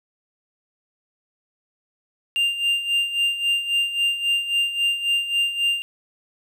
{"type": "tone with tremolo", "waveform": "triangle", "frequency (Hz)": 2794, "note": "F7", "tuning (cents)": 0, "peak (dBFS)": -15, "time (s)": [2.36, 5.82], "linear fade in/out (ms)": 0, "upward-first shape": "sine", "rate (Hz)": 3.7, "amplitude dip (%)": 70, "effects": []}